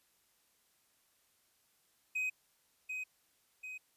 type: tone with echo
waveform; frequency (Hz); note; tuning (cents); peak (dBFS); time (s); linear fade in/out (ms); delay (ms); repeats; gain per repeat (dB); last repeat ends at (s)
triangle; 2517; D#7; +19; -31; 2.15-2.3; 10; 740; 2; -5; 3.78
effects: white hiss -73 dBFS RMS until 3.96 s + resampled to 32000 Hz